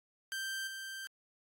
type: tone with level steps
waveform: sawtooth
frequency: 1568 Hz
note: G6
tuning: in tune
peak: -33 / -38 dBFS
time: 0.32-1.07 s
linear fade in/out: 0 ms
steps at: 0.67 s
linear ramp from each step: 5 ms
effects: AAC 64 kbps